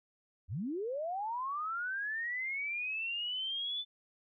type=linear sweep; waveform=sine; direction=up; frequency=66.3 to 3520 Hz; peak=-34 dBFS; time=0.48-3.85 s; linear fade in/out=50 ms; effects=none